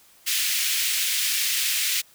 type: high-pass noise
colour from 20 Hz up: pink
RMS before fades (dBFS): -24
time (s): 0.26-2.02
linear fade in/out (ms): 20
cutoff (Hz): 2200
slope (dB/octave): 24
effects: white hiss -55 dBFS RMS until 2.14 s